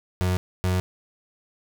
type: tone pair in turn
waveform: 35% pulse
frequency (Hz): 91.3 / 91.76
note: F#2 / F#2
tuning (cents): -23 / -14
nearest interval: unison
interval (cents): 9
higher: second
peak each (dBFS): -19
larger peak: neither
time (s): 0.21-0.37 / 0.64-0.8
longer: neither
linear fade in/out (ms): 0
effects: none